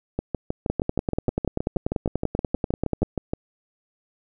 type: two click trains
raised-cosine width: 2 ms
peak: -11 / -9 dBFS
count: 21 / 25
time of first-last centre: 0.19-3.335 / 0.7-3.03 s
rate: 6.36 / 10.3 Hz
effects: none